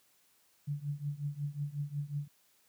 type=tone with tremolo; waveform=sine; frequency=144.9 Hz; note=D3; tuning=23 cents flat; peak=-30 dBFS; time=0.67-2.28 s; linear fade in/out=10 ms; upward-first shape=triangle; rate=5.5 Hz; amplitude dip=95%; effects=white hiss -69 dBFS RMS until 2.68 s + high-pass 80 Hz 12 dB/octave